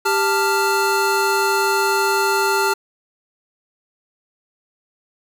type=tone cluster; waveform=square; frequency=394.5 / 884 / 1392 Hz; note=G4 / A5 / F6; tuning=+11 / +8 / -6 cents; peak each=-21 dBFS; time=0.05-2.74 s; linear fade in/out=10 ms; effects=none